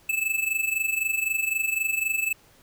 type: tone with amplitude modulation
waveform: square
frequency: 2619 Hz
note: E7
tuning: 12 cents flat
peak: -21 dBFS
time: 0.09-2.33 s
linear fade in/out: 5 ms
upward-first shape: sine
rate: 23.9 Hz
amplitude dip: 75%
effects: pink hiss -57 dBFS RMS until 2.62 s